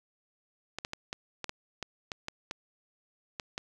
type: clicks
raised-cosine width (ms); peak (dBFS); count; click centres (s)
0.2; -18; 12; 0.786 / 0.849 / 0.934 / 1.129 / 1.443 / 1.494 / 1.827 / 2.118 / 2.284 / 2.511 / 3.398 / 3.579
effects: none